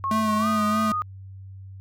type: tone with pitch glide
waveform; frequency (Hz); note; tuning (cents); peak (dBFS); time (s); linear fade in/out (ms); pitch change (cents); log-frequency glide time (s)
sine; 1088 to 1235.4; C#6 to D#6; -33 to -13; -23; 0.04-1.02; 0; +220; 0.39-0.47
type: tone with vibrato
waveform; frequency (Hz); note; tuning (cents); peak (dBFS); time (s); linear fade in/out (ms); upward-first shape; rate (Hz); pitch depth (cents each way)
square; 215.8; A3; -33; -23; 0.11-0.92; 2; sine; 3.2; 33
effects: added 96 Hz sine -38 dBFS peak until 1.8 s

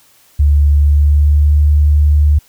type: tone with pitch glide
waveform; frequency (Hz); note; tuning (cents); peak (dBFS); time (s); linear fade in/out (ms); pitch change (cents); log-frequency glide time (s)
sine; 72.6 to 74.08; D2 to D2; -19 to +16; -6; 0.39-2.39; 10; +35; 0.73-1.61
effects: white hiss -49 dBFS RMS until 2.48 s

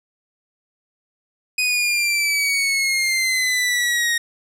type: exponential sweep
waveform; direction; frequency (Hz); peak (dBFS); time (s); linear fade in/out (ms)
sawtooth; down; 2501 to 1864.7; -14; 1.58-4.18; 5
effects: low-pass 12000 Hz 12 dB/octave

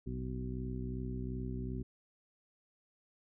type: harmonic tone with a mistuned harmonic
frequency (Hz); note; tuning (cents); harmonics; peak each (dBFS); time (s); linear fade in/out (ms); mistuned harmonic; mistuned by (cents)
62.7; B1; +27; 1 / 2 / 3 / 4 / 5 / 6; -41 / -41 / -45 / -43 / -55 / -47; 0.06-1.83; 10; 1; -120
effects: none

